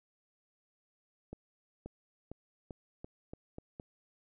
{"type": "accelerating click train", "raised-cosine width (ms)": 2, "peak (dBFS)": -30, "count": 8, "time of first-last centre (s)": [1.33, 3.799], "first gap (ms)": 530, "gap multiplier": 0.86, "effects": []}